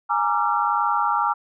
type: chord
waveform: sine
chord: Bb dominant seventh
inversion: third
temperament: equal with one note detuned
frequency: 830.6 / 932.3 / 1174.7 / 1364.2 Hz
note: Ab5 / Bb5 / D6 / F6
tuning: 0 / 0 / 0 / -41 cents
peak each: -24 dBFS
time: 0.09-1.34 s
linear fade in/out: 20 ms
effects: none